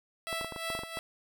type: tone with tremolo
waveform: 10% pulse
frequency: 659.3 Hz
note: E5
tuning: in tune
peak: -24 dBFS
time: 0.27-0.99 s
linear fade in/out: 0 ms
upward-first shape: sine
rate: 2.9 Hz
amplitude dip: 70%
type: clicks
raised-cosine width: 1 ms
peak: -25 dBFS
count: 10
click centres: 0.328 / 0.412 / 0.446 / 0.523 / 0.562 / 0.702 / 0.751 / 0.791 / 0.835 / 0.972 s
effects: none